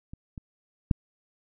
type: clicks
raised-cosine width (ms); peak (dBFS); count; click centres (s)
5; -28 / -26 / -8; 3; 0.135 / 0.378 / 0.912
effects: none